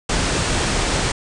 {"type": "low-pass noise", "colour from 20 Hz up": "pink", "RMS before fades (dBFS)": -20, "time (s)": [0.09, 1.12], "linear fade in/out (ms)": 5, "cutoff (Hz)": 9300, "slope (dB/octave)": 96, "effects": []}